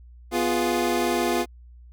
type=chord; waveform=25% pulse; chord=F diminished; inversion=second; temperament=equal; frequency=246.9 / 349.2 / 415.3 Hz; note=Cb4 / F4 / Ab4; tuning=0 / 0 / 0 cents; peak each=-23 / -20 / -25 dBFS; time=0.31-1.46 s; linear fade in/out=50 ms; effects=added 60 Hz sine -44 dBFS peak until 1.92 s